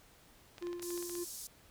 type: clicks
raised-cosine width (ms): 0.2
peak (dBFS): -31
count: 11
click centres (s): 0.582 / 0.625 / 0.67 / 0.73 / 0.796 / 0.827 / 0.905 / 0.977 / 1.026 / 1.096 / 1.153
type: tone with tremolo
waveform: triangle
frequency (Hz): 349.2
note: F4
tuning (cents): 0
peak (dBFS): -34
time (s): 0.61-1.25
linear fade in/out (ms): 20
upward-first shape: triangle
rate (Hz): 3.7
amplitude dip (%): 60
type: band-pass noise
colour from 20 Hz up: pink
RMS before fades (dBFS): -46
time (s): 0.82-1.47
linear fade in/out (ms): 0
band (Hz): 5300 to 14000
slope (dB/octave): 24
effects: pink hiss -62 dBFS RMS until 1.7 s